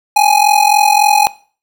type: ring-modulated tone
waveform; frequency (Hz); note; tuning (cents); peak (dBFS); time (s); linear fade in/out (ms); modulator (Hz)
square; 831; G#5; +1; -5; 0.16-1.27; 0; 21.8
effects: noise-tail reverb RT60 0.4 s tail -20 dB re dry